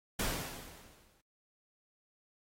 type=noise with exponential decay; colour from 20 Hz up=pink; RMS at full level=-32 dBFS; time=0.19-1.21 s; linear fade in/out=5 ms; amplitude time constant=220 ms; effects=AAC 48 kbps